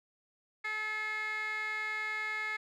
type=tone with band-pass filter; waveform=15% pulse; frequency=430 Hz; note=A4; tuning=40 cents flat; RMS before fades=-36 dBFS; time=0.64-2.57 s; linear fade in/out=10 ms; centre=2100 Hz; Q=5.6; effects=none